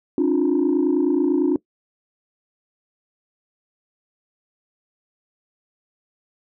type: tone cluster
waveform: sine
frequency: 274.6 / 303.7 / 354.5 Hz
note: C#4 / D#4 / F4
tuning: -16 / -42 / +26 cents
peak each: -19 dBFS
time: 0.18-1.56 s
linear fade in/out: 2 ms
effects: noise-tail reverb RT60 0.1 s tail -21 dB re dry + tanh soft clip ceiling -11 dBFS